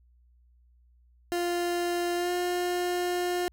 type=tone with pitch glide; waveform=30% pulse; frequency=349.2 to 355.7 Hz; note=F4 to F4; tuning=0 to +32 cents; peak=-24 dBFS; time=1.32-3.48 s; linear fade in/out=0 ms; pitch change=+32 cents; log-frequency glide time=2.16-2.31 s; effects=added 60 Hz sine -58 dBFS peak until 3.52 s